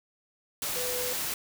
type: tone in noise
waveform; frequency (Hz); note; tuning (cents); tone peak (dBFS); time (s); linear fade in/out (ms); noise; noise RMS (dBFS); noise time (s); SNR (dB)
sine; 498.2; B4; +15; -34; 0.76-1.13; 2; white; -32; 0.62-1.34; -5
effects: none